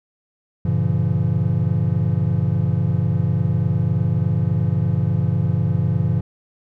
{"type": "chord", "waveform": "triangle", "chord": "G diminished seventh", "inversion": "none", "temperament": "just", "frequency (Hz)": [98, 117.6, 141.12, 169.34], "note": ["G2", "Bb2", "Db3", "Fb3"], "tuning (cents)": [0, 16, 31, 47], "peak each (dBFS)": -20, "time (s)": [0.65, 6.21], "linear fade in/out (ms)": 5, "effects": []}